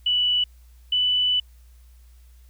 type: tone pair in turn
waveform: sine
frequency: 2960 / 2984 Hz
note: F#7 / F#7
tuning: 0 / +14 cents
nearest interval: unison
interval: 14 cents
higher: second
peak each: -18 dBFS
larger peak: neither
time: 0.06-0.44 / 0.92-1.4 s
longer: second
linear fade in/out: 5 ms
effects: added 60 Hz sine -47 dBFS peak until 2.49 s + white hiss -63 dBFS RMS until 2.49 s